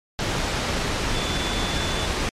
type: tone in noise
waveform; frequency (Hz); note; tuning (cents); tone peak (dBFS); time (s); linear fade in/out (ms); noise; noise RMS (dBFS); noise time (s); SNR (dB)
sine; 3484; A7; -18; -31; 1.15-2.06; 0; pink; -24; 0.19-2.29; -10
effects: low-pass 6000 Hz 12 dB/octave + MP3 64 kbps